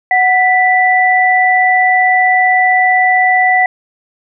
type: tone pair together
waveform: sine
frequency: 740 / 1975.6 Hz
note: F#5 / B6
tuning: 0 / 0 cents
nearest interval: octave + perfect fourth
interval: 1700 cents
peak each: -10 dBFS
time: 0.11-3.66 s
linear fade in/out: 2 ms
effects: none